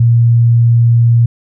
sine tone, 117.5 Hz, A#2, 14 cents sharp, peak -5 dBFS, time 0-1.26 s, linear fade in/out 5 ms, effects none

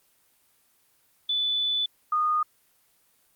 sine tone pair in turn, 3484 / 1229.5 Hz, A7 / D#6, -18 / -21 cents, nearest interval octave + tritone, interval 1803 cents, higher first, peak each -23 / -21 dBFS, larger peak second, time 1.29-1.86 / 2.12-2.43 s, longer first, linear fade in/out 5 ms, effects white hiss -65 dBFS RMS until 3.35 s + Opus 24 kbps

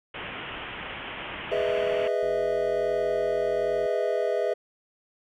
white low-pass noise, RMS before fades -37 dBFS, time 0.14-2.08 s, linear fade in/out 5 ms, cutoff 3200 Hz, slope 96 dB/octave
triangle chord, E major seventh, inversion first, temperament just, 412 / 494.4 / 618.1 / 659.3 Hz, G#4 / B4 / D#5 / E5, -14 / +2 / -12 / 0 cents, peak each -27 dBFS, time 1.51-4.54 s, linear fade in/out 10 ms
click train, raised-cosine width 2 ms, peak -34 dBFS, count 150, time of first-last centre 2.23-3.858 s, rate 91.5 Hz
effects none

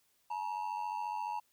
triangle ring-modulated tone, 902 Hz, A5, 43 cents sharp, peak -30 dBFS, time 0.3-1.4 s, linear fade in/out 10 ms, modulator 47.2 Hz, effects white hiss -73 dBFS RMS until 1.52 s

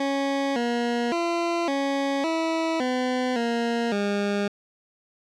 20% pulse tone with pitch steps, 276.4 / 238.2 / 340.5 / 276.9 / 325.5 / 253.1 / 234.1 / 202.9 Hz, C#4 / A#3 / F4 / C#4 / E4 / B3 / A#3 / G#3, -5 / +38 / -44 / -2 / -22 / +43 / +8 / -40 cents, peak -18 dBFS, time 0-4.48 s, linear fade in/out 5 ms, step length 560 ms, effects low-pass 5000 Hz 12 dB/octave

